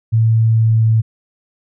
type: tone with pitch glide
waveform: sine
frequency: 112.6 to 111.56 Hz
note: A2 to A2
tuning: +40 to +24 cents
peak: -9 dBFS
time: 0.12-1.02 s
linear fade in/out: 20 ms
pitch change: -16 cents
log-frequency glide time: 0.47-0.89 s
effects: none